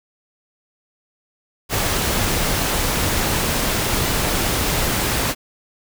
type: noise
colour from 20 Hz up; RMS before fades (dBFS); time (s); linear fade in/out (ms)
pink; -20; 1.69-5.35; 50
effects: none